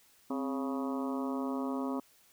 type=harmonic tone with a mistuned harmonic; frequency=138.5 Hz; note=C#3; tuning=1 cent flat; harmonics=2 / 3 / 4 / 5 / 6 / 7 / 8 / 9; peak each=-33 / -42 / -43 / -45 / -49 / -44 / -45 / -48 dBFS; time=0.3-2 s; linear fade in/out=5 ms; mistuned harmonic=2; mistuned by=-81 cents; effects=white hiss -64 dBFS RMS until 2.32 s